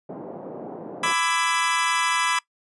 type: band-pass noise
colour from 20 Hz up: white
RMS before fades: -36 dBFS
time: 0.09-1.13 s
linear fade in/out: 5 ms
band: 160 to 690 Hz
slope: 24 dB/octave
type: chord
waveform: 25% pulse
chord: E dominant seventh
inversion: second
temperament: equal with one note detuned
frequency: 999.2 / 1174.7 / 1318.5 / 1661.2 Hz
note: B5 / D6 / E6 / G#6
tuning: +20 / 0 / 0 / 0 cents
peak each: -20 / -24 / -24 / -24 dBFS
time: 1.03-2.39 s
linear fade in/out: 5 ms
effects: noise-tail reverb RT60 0.1 s tail -21 dB re dry + resampled to 24000 Hz